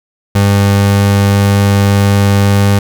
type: tone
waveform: 30% pulse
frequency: 100.2 Hz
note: G2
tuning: 38 cents sharp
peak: -4 dBFS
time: 0.35-2.79 s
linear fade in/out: 5 ms
effects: none